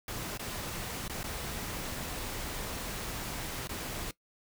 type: noise with dropouts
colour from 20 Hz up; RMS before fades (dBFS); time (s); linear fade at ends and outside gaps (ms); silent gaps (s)
pink; -38; 0.08-4.11; 2; 0.375-0.394 / 1.08-1.096 / 1.231-1.24 / 3.673-3.692
effects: noise-tail reverb RT60 0.1 s tail -19 dB re dry